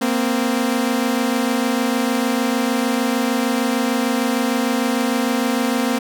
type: tone pair together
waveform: sawtooth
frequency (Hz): 233.1 / 259.7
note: A#3 / C4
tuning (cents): 0 / -13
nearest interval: major second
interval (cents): 187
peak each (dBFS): -16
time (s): 0.01-5.99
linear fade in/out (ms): 10
effects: none